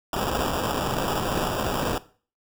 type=noise with sample-and-hold; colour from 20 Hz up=white; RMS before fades=-26 dBFS; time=0.13-1.98 s; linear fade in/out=2 ms; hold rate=2100 Hz; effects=noise-tail reverb RT60 0.4 s tail -17 dB re dry